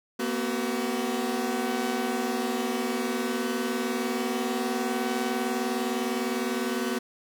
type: tone cluster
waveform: sawtooth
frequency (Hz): 232 / 251.9 / 377.7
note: A#3 / B3 / F#4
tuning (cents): -8 / +34 / +36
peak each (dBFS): -27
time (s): 0.19-6.99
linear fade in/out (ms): 10
effects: none